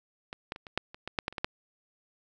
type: clicks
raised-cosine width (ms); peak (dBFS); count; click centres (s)
0.3; -22 / -18 / -27 / -28 / -11 / -28 / -20 / -11 / -14 / -30 / -18 / -11; 12; 0.329 / 0.521 / 0.561 / 0.668 / 0.776 / 0.945 / 1.076 / 1.188 / 1.281 / 1.326 / 1.382 / 1.445
effects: none